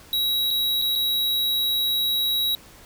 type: tone with dropouts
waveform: square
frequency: 3860 Hz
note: B7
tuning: 40 cents flat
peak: -21 dBFS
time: 0.13-2.55 s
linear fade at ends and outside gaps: 1 ms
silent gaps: 0.506-0.51 / 0.816-0.821 / 0.954-0.958 s
effects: pink hiss -48 dBFS RMS until 2.85 s